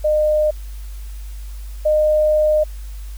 sine tone pair in turn, 609 / 611.4 Hz, D#5 / D#5, -37 / -30 cents, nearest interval unison, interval 7 cents, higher second, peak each -13 / -12 dBFS, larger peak second, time 0.04-0.51 / 1.85-2.64 s, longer second, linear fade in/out 10 ms, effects added 50 Hz sine -28 dBFS peak until 3.17 s + white hiss -47 dBFS RMS until 3.17 s

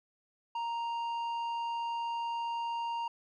triangle tone with tanh clipping, 932.3 Hz, A#5, in tune, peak -34 dBFS, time 0.55-3.08 s, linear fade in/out 5 ms, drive 12 dB, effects none

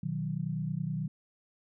sine chord, B major, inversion none, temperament equal, 123.47 / 155.56 / 185 Hz, B2 / D#3 / F#3, 0 / 0 / 0 cents, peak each -38 / -33 / -36 dBFS, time 0.03-1.08 s, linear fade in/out 5 ms, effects none

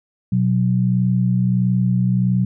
sine tone pair together, 123.47 / 185 Hz, B2 / F#3, 0 / 0 cents, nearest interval perfect fifth, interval 700 cents, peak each -17 dBFS, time 0.32-2.45 s, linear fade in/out 5 ms, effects none

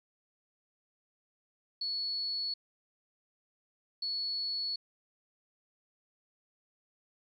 sine tone bursts at uneven times, 4400 Hz, C#8, 14 cents flat, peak -32 dBFS, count 2, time 1.81-2.54 / 4.02-4.76 s, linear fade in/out 5 ms, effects 12-bit

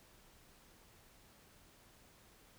silence, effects pink hiss -64 dBFS RMS until 2.58 s

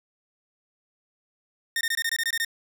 sawtooth tone bursts, 1831 Hz, A#6, 32 cents flat, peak -20 dBFS, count 10, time 1.76-2.448 s, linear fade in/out 2 ms, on 49 ms, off 22 ms, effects none

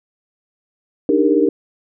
sine chord, Eb major seventh, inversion third, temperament equal with one note detuned, 293.7 / 311.1 / 397.5 / 466.2 Hz, D4 / Eb4 / G4 / Bb4, 0 / 0 / +24 / 0 cents, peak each -17 dBFS, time 1.09-1.49 s, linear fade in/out 2 ms, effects none

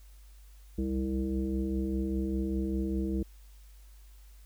sine tone with frequency modulation, 197.5 Hz, G3, 13 cents sharp, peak -28 dBFS, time 0.78-3.23 s, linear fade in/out 5 ms, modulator 130 Hz, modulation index 1.4, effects added 50 Hz sine -50 dBFS peak until 4.45 s + white hiss -64 dBFS RMS until 4.45 s

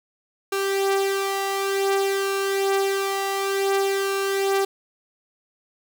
sawtooth tone with flanger, 392 Hz, G4, in tune, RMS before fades -23 dBFS, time 0.52-4.65 s, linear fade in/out 5 ms, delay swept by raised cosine 1.8 to 3.6 ms, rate 0.55 Hz, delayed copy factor +0.55, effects none

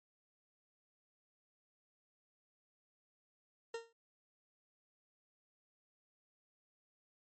40% pulse tone with exponential decay, 460 Hz, A#4, 23 cents flat, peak -36 dBFS, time 3.74-3.93 s, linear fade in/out 5 ms, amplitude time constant 40 ms, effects MP3 32 kbps

